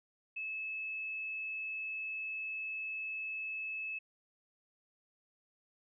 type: tone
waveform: sine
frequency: 2600 Hz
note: E7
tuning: 24 cents flat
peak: -37 dBFS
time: 0.36-3.99 s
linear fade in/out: 10 ms
effects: none